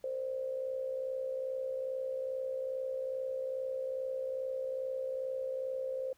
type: tone with amplitude modulation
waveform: sine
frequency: 523.3 Hz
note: C5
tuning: in tune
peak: -31 dBFS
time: 0.04-6.13 s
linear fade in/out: 2 ms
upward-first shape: sine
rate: 62.4 Hz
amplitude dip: 60%
effects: pink hiss -69 dBFS RMS until 6.17 s